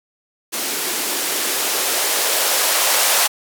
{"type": "noise with band-pass filter sweep", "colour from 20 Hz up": "violet", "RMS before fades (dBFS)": -19, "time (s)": [0.52, 3.28], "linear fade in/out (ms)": 20, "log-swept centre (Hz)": [260, 670], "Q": 1.7, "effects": []}